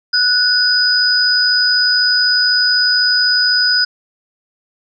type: tone pair together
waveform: sine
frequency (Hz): 1480 / 4978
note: F#6 / D#8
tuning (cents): 0 / 0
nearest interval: octave + major sixth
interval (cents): 2100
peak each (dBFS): -15 / -12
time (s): 0.13-3.85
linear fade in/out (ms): 10
effects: none